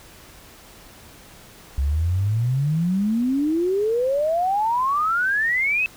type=exponential sweep; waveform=sine; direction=up; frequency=65.9 to 2626 Hz; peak=-18 dBFS; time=1.78-5.86 s; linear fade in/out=0 ms; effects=pink hiss -46 dBFS RMS until 5.96 s